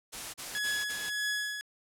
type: noise bursts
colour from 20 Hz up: white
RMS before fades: -39 dBFS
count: 4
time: 0.12-1.105 s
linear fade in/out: 20 ms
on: 220 ms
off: 35 ms
type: tone with tremolo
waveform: sawtooth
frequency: 1687 Hz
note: G#6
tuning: 27 cents sharp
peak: -25 dBFS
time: 0.55-1.61 s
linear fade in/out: 0 ms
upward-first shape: triangle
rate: 1.7 Hz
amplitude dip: 60%
effects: low-pass 11000 Hz 12 dB/octave